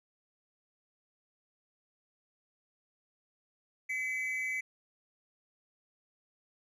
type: tone pair together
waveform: triangle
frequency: 2037 / 2286 Hz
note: C7 / D7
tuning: -47 / -47 cents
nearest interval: major second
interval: 200 cents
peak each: -33 / -34 dBFS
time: 3.89-4.61 s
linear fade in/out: 10 ms
effects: resampled to 32000 Hz